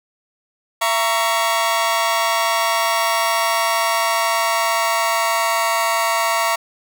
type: chord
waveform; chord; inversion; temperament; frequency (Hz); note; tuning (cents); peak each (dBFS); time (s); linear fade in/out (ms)
sawtooth; A# diminished; second; just; 671.3 / 932.3 / 1118.8; E5 / A#5 / C#6; +31 / 0 / +16; -17; 0.81-6.56; 10
effects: none